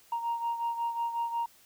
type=beating tone pair; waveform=sine; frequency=932.3 / 937.8 Hz; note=A#5 / A#5; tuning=0 / +10 cents; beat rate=5.5 Hz; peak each=-29 / -35 dBFS; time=0.12-1.46 s; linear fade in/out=5 ms; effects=tanh soft clip ceiling -25 dBFS + white hiss -60 dBFS RMS until 1.65 s